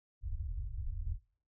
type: low-pass noise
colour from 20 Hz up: pink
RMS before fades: -38 dBFS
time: 0.21-1.19 s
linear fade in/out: 50 ms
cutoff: 100 Hz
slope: 48 dB/octave
effects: noise-tail reverb RT60 0.5 s tail -24 dB re dry